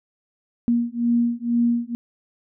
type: beating tone pair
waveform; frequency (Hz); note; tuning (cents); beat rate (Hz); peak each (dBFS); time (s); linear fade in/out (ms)
sine; 235.7 / 237.8; A#3 / A#3; +19 / +35; 2.1; -21; 0.68-1.95; 0
effects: none